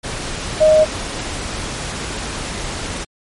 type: tone in noise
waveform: sine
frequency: 622.3 Hz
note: D#5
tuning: in tune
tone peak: -7 dBFS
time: 0.6-0.85 s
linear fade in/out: 20 ms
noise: pink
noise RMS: -25 dBFS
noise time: 0.03-3.05 s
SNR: +15 dB
effects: low-pass 10000 Hz 12 dB/octave + MP3 48 kbps